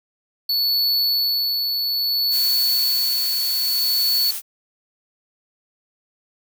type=tone with tremolo; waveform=square; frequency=4436 Hz; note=C#8; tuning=in tune; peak=-17 dBFS; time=0.49-4.31 s; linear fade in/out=5 ms; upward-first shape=sine; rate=0.6 Hz; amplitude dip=35%
type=noise; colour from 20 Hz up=blue; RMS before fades=-28 dBFS; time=2.3-4.42 s; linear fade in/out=50 ms
effects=none